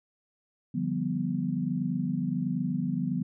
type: chord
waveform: sine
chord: G dominant seventh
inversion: second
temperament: equal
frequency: 146.83 / 174.61 / 196 / 246.9 Hz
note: D3 / F3 / G3 / B3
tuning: 0 / 0 / 0 / 0 cents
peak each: -34 / -31 / -34 / -31 dBFS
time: 0.74-3.23 s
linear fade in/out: 10 ms
effects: none